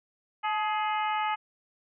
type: harmonic tone with a mistuned harmonic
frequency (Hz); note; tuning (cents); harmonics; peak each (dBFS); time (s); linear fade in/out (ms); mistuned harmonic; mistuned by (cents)
419.9; G#4; +19; 2 / 3 / 4 / 5 / 6 / 7; -28 / -32 / -40 / -37 / -41 / -41; 0.43-1.36; 20; 2; +39
effects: none